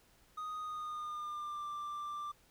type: tone with pitch glide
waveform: triangle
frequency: 1244.5 to 1180.8 Hz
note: D#6 to D6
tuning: 0 to +9 cents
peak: -37 dBFS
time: 0.37-2.32 s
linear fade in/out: 10 ms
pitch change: -91 cents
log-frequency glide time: 0.6-1.66 s
effects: pink hiss -67 dBFS RMS until 2.5 s